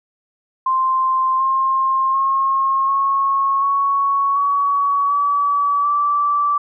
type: tone with pitch steps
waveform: sine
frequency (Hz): 1046.5 / 1062.3 / 1078.4 / 1094.7 / 1111.3 / 1128.1 / 1145.2 / 1162.5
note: C6 / C6 / C#6 / C#6 / C#6 / C#6 / D6 / D6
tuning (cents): 0 / +26 / -48 / -22 / +4 / +30 / -44 / -18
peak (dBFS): -14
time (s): 0.66-6.58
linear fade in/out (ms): 5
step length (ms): 740
effects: none